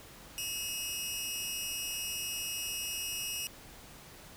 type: tone pair together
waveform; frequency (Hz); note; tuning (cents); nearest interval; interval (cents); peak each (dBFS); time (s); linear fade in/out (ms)
15% pulse; 2590 / 2867; E7 / F7; -31 / +45; major second; 176; -33 / -29; 0.38-3.47; 0
effects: pink hiss -52 dBFS RMS until 4.36 s